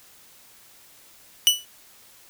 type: tone with exponential decay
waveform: sawtooth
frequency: 2962 Hz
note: F#7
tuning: 1 cent sharp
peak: -7 dBFS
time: 1.47-1.65 s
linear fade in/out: 0 ms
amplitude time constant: 39 ms
effects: white hiss -52 dBFS RMS until 2.29 s